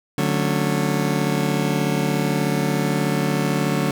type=chord; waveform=30% pulse; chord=D major seventh; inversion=none; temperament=just; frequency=146.83 / 183.54 / 220.2 / 275.3 Hz; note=D3 / F#3 / A3 / C#4; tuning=0 / -14 / +2 / -12 cents; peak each=-20 / -22 / -23 / -25 dBFS; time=0.18-3.91 s; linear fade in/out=2 ms; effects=none